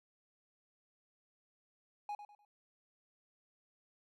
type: tone with echo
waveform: triangle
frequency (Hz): 828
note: G#5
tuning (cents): -5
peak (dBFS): -36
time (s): 2.09-2.15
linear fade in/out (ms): 2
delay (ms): 100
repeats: 3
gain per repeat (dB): -10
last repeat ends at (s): 2.45
effects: none